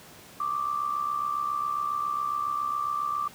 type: tone with amplitude modulation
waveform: sine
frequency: 1174.7 Hz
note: D6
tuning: in tune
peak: -23 dBFS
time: 0.4-3.28 s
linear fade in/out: 5 ms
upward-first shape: sine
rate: 67.3 Hz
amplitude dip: 70%
effects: pink hiss -49 dBFS RMS until 3.34 s + high-pass 100 Hz 12 dB/octave

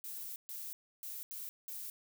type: noise bursts at uneven times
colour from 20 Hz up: violet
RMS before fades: -44 dBFS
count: 5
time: 0.04-0.36 / 0.49-0.73 / 1.03-1.23 / 1.31-1.49 / 1.68-1.9 s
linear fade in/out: 0 ms
effects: none

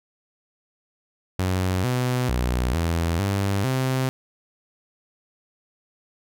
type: tone with pitch steps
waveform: sawtooth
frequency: 92.7 / 125.5 / 61.5 / 83.6 / 99 / 130.5 Hz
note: F#2 / B2 / B1 / E2 / G2 / C3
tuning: +4 / +28 / -7 / +25 / +18 / -4 cents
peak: -17 dBFS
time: 1.39-4.09 s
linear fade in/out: 0 ms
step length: 450 ms
effects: none

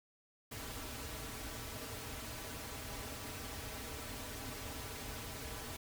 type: noise with comb filter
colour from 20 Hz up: pink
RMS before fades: -45 dBFS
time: 0.51-5.77 s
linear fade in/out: 10 ms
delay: 5.6 ms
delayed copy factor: -0.75
effects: none

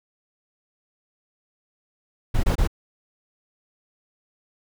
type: noise bursts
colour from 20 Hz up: brown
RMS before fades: -19 dBFS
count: 3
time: 2.34-2.675 s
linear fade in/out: 10 ms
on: 95 ms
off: 25 ms
effects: none

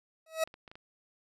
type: tone with exponential growth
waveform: 40% pulse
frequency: 642 Hz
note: E5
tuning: 46 cents flat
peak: -23 dBFS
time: 0.26-0.44 s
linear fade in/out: 5 ms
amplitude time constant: 38 ms
type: clicks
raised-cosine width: 0.3 ms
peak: -33 dBFS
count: 5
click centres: 0.475 / 0.541 / 0.678 / 0.715 / 0.755 s
effects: resampled to 32000 Hz

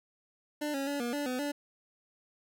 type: tone with pitch steps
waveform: 25% pulse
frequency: 297.5 / 274.6 / 285.5 / 239.3 / 289.7 / 252.6 / 289.2 Hz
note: D4 / C#4 / D4 / A#3 / D4 / B3 / D4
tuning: +22 / -16 / -49 / +46 / -24 / +39 / -27 cents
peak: -28 dBFS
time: 0.61-1.52 s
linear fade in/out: 10 ms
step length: 130 ms
effects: none

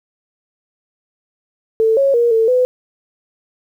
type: tone with pitch steps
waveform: sine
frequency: 445 / 550 / 473.3 / 448.4 / 503 Hz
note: A4 / C#5 / A#4 / A4 / B4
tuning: +20 / -14 / +26 / +33 / +32 cents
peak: -10 dBFS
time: 1.8-2.65 s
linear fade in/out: 0 ms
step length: 170 ms
effects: 8-bit

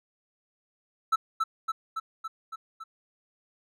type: tone with echo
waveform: triangle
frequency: 1318.5 Hz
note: E6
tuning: in tune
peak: -18 dBFS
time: 1.12-1.16 s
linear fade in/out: 10 ms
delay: 280 ms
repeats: 6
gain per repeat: -3 dB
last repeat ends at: 2.84 s
effects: none

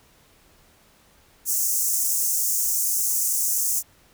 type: high-pass noise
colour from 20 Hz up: pink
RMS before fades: -23 dBFS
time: 1.45-3.83 s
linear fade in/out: 50 ms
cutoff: 6100 Hz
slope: 48 dB/octave
effects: pink hiss -57 dBFS RMS until 4.13 s

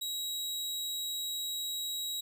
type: tone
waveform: sawtooth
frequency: 3844 Hz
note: B7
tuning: 48 cents flat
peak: -31 dBFS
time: 0.01-2.21 s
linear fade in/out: 10 ms
effects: none

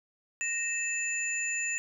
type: tone cluster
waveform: sine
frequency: 1859 / 2626 / 7040 Hz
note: A#6 / E7 / A8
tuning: -5 / -7 / 0 cents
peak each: -35 / -32 / -34 dBFS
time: 0.41-1.78 s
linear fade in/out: 0 ms
effects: none

